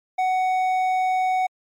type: tone with hard clipping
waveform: sine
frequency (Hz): 745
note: F#5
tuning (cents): +12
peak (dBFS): -20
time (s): 0.18-1.47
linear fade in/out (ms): 10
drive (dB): 6
effects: MP3 96 kbps